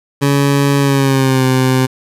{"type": "tone with pitch glide", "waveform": "20% pulse", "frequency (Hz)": [140.8, 129.86], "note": ["C#3", "C3"], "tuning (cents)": [27, -13], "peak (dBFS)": -5, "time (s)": [0.21, 1.87], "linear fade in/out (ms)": 20, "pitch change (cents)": -140, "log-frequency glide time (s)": [0.78, 1.45], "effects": ["resampled to 32000 Hz", "7-bit"]}